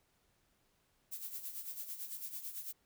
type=noise with tremolo; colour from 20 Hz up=violet; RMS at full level=-42 dBFS; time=1.11-2.73 s; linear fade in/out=20 ms; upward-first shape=sine; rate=9 Hz; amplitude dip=65%; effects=pink hiss -75 dBFS RMS until 2.85 s